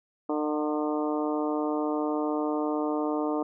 harmonic tone with a mistuned harmonic, 151.3 Hz, D#3, 48 cents flat, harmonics 2 / 3 / 4 / 5 / 6 / 7 / 8, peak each -28 / -32 / -34 / -36 / -38 / -39 / -40 dBFS, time 0.29-3.43 s, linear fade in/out 5 ms, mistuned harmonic 5, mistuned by -31 cents, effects none

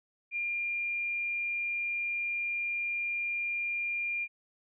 sine tone, 2400 Hz, D7, 37 cents sharp, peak -30 dBFS, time 0.31-4.28 s, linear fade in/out 50 ms, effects none

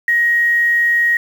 sine tone with quantisation, 1885 Hz, A#6, 19 cents sharp, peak -11 dBFS, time 0.08-1.17 s, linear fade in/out 2 ms, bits 6, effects none

